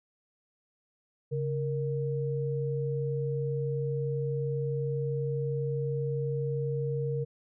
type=tone pair together; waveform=sine; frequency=138.6 / 466.2 Hz; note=C#3 / A#4; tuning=0 / 0 cents; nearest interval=octave + major sixth; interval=2100 cents; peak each=-30 / -32 dBFS; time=1.31-7.25 s; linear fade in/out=20 ms; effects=none